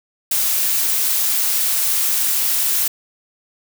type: noise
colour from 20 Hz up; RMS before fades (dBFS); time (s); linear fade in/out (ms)
blue; -18; 0.31-2.88; 5
effects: none